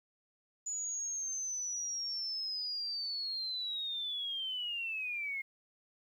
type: linear sweep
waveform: sine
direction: down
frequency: 6950 to 2130 Hz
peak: -35 dBFS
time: 0.66-5.42 s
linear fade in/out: 10 ms
effects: 11-bit